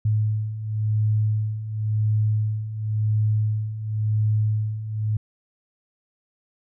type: beating tone pair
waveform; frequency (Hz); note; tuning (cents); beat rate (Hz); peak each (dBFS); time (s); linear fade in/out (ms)
sine; 106.8 / 107.74; G#2 / A2; +49 / -36; 0.94; -26 / -21; 0.05-5.17; 5
effects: none